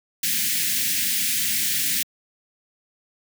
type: band-stop noise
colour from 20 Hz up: white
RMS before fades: -23 dBFS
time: 0.23-2.03 s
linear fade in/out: 5 ms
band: 280 to 1700 Hz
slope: 48 dB/octave
effects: high-pass 150 Hz 12 dB/octave